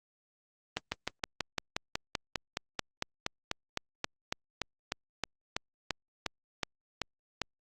slowing click train, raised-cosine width 0.2 ms, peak -13 dBFS, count 27, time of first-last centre 0.77-7.417 s, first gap 150 ms, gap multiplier 1.04, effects Opus 32 kbps

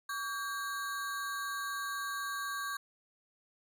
square ring-modulated tone, 1366 Hz, F6, 39 cents flat, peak -33 dBFS, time 0.09-2.77 s, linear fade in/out 5 ms, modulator 230 Hz, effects none

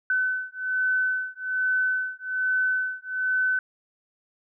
sine beating tone pair, 1513 / 1514.2 Hz, F#6 / F#6, +38 / +40 cents, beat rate 1.2 Hz, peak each -26 dBFS, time 0.1-3.59 s, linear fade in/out 2 ms, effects none

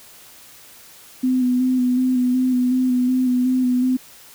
sine tone with vibrato, 252.7 Hz, B3, 40 cents sharp, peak -15 dBFS, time 1.23-3.97 s, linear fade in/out 10 ms, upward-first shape square, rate 2.7 Hz, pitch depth 22 cents each way, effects white hiss -45 dBFS RMS until 4.34 s

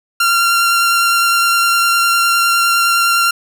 sawtooth tone with vibrato, 1379 Hz, F6, 22 cents flat, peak -7 dBFS, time 0.2-3.31 s, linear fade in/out 5 ms, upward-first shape triangle, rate 9.8 Hz, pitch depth 13 cents each way, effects none

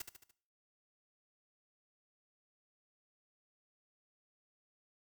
white noise with echo, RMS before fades -41 dBFS, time 0-0.02 s, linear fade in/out 5 ms, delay 73 ms, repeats 4, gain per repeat -6 dB, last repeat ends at 0.312 s, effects noise-tail reverb RT60 0.5 s tail -17 dB re dry

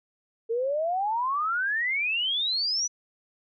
sine exponential sweep, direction up, 445.1 to 6020 Hz, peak -24 dBFS, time 0.49-2.88 s, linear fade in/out 20 ms, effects none

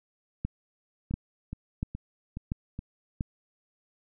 two click trains, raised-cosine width 5 ms, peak -23 / -17 dBFS, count 5 / 5, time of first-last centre 1.11-2.791 / 0.45-3.209 s, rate 2.38 / 1.45 Hz, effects none

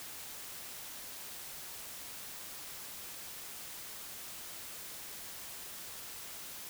silence, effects white hiss -46 dBFS RMS until 6.69 s

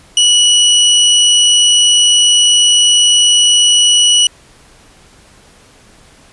sawtooth tone, 2937 Hz, F#7, 13 cents flat, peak -3 dBFS, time 0.17-4.27 s, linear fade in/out 2 ms, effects pink hiss -44 dBFS RMS until 6.32 s + resampled to 24000 Hz

